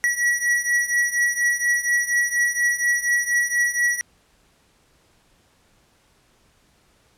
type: beating tone pair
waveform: square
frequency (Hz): 1928 / 1932.2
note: B6 / B6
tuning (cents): -42 / -38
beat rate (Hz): 4.2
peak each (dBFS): -24 / -21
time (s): 0.04-4.01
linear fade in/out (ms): 0
effects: pink hiss -60 dBFS RMS until 7.17 s + low-pass 11000 Hz 12 dB/octave